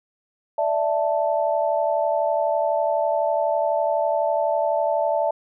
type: chord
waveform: sine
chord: D suspended second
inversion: none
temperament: equal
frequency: 587.3 / 659.3 / 880 Hz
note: D5 / E5 / A5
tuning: 0 / 0 / 0 cents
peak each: -23 / -22 / -25 dBFS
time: 0.58-5.31 s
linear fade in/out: 5 ms
effects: none